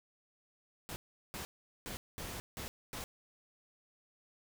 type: noise bursts at uneven times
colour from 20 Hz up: pink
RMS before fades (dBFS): -43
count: 6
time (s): 0.89-0.96 / 1.34-1.45 / 1.86-1.97 / 2.18-2.4 / 2.57-2.68 / 2.93-3.04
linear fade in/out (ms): 0
effects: none